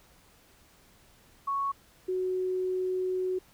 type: tone pair in turn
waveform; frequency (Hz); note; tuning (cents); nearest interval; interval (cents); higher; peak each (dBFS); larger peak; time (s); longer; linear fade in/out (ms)
sine; 1108.7 / 370; C#6 / F#4; 0 / 0; octave + perfect fifth; 1900; first; -27; neither; 1.47-1.72 / 2.08-3.39; second; 10
effects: pink hiss -60 dBFS RMS until 3.53 s